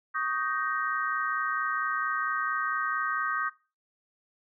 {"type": "chord", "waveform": "sine", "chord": "Eb dominant seventh", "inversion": "third", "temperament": "just", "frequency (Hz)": [1120.1, 1244.5, 1555.6, 1866.8], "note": ["Db6", "Eb6", "G6", "Bb6"], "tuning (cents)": [18, 0, -14, 2], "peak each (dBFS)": [-34, -31, -32, -36], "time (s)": [0.14, 3.5], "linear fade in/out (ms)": 20, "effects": ["noise-tail reverb RT60 0.3 s tail -18 dB re dry"]}